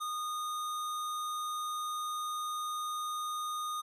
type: tone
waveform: square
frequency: 1230 Hz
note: D#6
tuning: 20 cents flat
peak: -35 dBFS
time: 0-3.82 s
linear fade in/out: 20 ms
effects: resampled to 32000 Hz